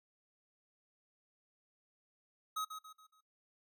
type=tone with echo; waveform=square; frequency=1269 Hz; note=D#6; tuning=34 cents sharp; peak=-36 dBFS; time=2.56-2.65 s; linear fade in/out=10 ms; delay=140 ms; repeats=4; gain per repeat=-8 dB; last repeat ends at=3.21 s; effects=noise-tail reverb RT60 0.2 s tail -21 dB re dry